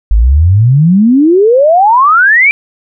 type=exponential sweep; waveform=sine; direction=up; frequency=49 to 2384 Hz; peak=-3 dBFS; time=0.11-2.51 s; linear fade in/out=0 ms; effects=none